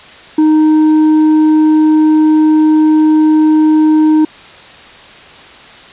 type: tone with tanh clipping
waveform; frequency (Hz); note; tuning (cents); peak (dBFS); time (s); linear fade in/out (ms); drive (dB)
triangle; 310; D#4; -6; -6; 0.38-4.25; 5; 9
effects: white hiss -35 dBFS RMS until 5.92 s + resampled to 8000 Hz